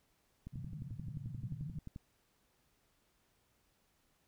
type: click train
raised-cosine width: 5 ms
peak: -33 dBFS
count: 18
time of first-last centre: 0.47-1.961 s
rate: 11.4 Hz
type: band-pass noise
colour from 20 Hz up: white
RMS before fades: -45 dBFS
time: 0.52-1.79 s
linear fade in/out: 10 ms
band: 110 to 160 Hz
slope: 48 dB/octave
effects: pink hiss -75 dBFS RMS until 4.27 s